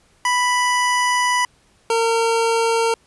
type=tone pair in turn; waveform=25% pulse; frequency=987.8 / 457.4 Hz; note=B5 / A#4; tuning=0 / -33 cents; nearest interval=octave + minor second; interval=1333 cents; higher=first; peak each=-12 dBFS; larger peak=neither; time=0.25-1.45 / 1.9-2.94 s; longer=first; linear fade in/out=2 ms; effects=pink hiss -57 dBFS RMS until 3.06 s + resampled to 24000 Hz